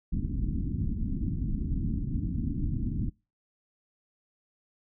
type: low-pass noise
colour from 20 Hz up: pink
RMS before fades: -30 dBFS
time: 0.12-3.1 s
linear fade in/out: 10 ms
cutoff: 290 Hz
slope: 48 dB/octave
effects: noise-tail reverb RT60 0.3 s tail -26 dB re dry